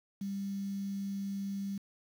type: tone with quantisation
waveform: sine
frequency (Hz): 197.6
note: G3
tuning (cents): +14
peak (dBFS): -34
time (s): 0.21-1.78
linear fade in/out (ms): 5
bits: 9
effects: none